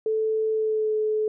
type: tone with pitch glide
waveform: sine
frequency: 438.1 to 430.3 Hz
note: A4 to A4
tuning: -7 to -39 cents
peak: -21 dBFS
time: 0.06-1.28 s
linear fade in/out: 2 ms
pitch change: -32 cents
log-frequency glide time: 0.52-0.96 s
effects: none